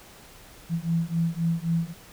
sine beating tone pair, 164.81 / 168.61 Hz, E3 / E3, 0 / +39 cents, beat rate 3.8 Hz, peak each -26 dBFS, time 0.69-1.94 s, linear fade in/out 50 ms, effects pink hiss -49 dBFS RMS until 2.12 s

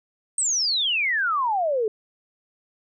sine exponential sweep, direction down, 8520 to 415.3 Hz, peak -20 dBFS, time 0.38-1.88 s, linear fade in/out 2 ms, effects none

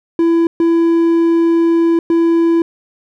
triangle tone bursts at uneven times, 334 Hz, E4, 23 cents sharp, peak -7 dBFS, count 3, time 0.19-0.47 / 0.6-1.99 / 2.1-2.62 s, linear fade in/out 2 ms, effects none

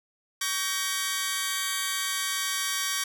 10% pulse chord, G diminished, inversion second, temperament just, 1128.9 / 1568 / 1881.6 Hz, Db6 / G6 / Bb6, +31 / 0 / +16 cents, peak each -23 dBFS, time 0.41-3.04 s, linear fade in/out 5 ms, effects none

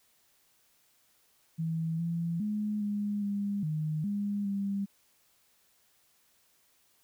sine tone with pitch steps, 162.7 / 168.4 / 210.4 / 205.8 / 201.9 / 154.6 / 203.4 / 198.7 Hz, E3 / E3 / G#3 / G#3 / G#3 / D#3 / G#3 / G3, -22 / +37 / +23 / -16 / -49 / -11 / -36 / +24 cents, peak -29 dBFS, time 1.58-4.86 s, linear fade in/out 20 ms, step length 410 ms, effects white hiss -68 dBFS RMS until 7.03 s

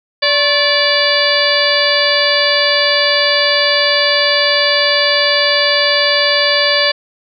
harmonic tone with a mistuned harmonic, 580 Hz, D5, 22 cents flat, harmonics 1 / 2 / 3 / 4 / 5 / 6 / 7 / 8, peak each -16 / -22 / -17 / -20 / -21 / -19 / -21 / -16 dBFS, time 0.22-6.92 s, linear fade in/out 10 ms, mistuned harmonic 2, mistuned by -110 cents, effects none

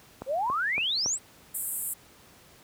click train, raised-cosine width 1 ms, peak -21 dBFS, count 4, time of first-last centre 0.22-1.06 s, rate 3.57 Hz
sine exponential sweep, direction up, 503 to 8372 Hz, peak -25 dBFS, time 0.26-1.19 s, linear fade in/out 50 ms
pink band-pass noise, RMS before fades -33 dBFS, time 1.54-1.94 s, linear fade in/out 10 ms, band 7800 to 15000 Hz, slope 96 dB/octave
effects pink hiss -55 dBFS RMS until 2.63 s + high-pass 60 Hz 12 dB/octave

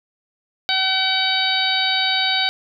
harmonic tone, 760 Hz, F#5, 46 cents sharp, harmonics 1 / 2 / 3 / 4 / 5 / 6, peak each -25 / -25 / -25 / -25 / -21 / -24 dBFS, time 0.69-2.49 s, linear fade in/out 0 ms, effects none

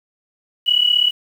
sine tone pair together, 2915 / 2951 Hz, F#7 / F#7, -26 / -5 cents, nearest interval unison, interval 21 cents, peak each -16 / -15 dBFS, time 0.66-1.11 s, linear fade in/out 20 ms, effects 7-bit

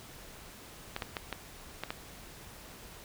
clicks, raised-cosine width 0.3 ms, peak -18 dBFS, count 6, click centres 0.964 / 1.022 / 1.168 / 1.327 / 1.836 / 1.905 s, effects pink hiss -50 dBFS RMS until 3.04 s

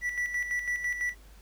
triangle tone with tremolo, 1959 Hz, B6, 15 cents flat, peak -25 dBFS, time 0.01-1.15 s, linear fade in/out 50 ms, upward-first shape square, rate 6 Hz, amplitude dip 55%, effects added 50 Hz sine -50 dBFS peak until 1.41 s + pink hiss -59 dBFS RMS until 1.41 s

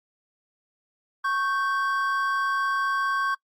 triangle tone pair together, 1103.7 / 1559 Hz, C#6 / G6, -8 / -10 cents, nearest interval tritone, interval 598 cents, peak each -23 / -25 dBFS, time 1.24-3.35 s, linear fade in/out 10 ms, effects noise-tail reverb RT60 0.1 s tail -24 dB re dry + Opus 48 kbps

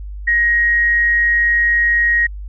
sine tone with amplitude modulation, 1884 Hz, A#6, 18 cents sharp, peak -10 dBFS, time 0.27-2.27 s, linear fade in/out 10 ms, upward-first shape sine, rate 222 Hz, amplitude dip 25%, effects added 50 Hz sine -26 dBFS peak until 2.48 s

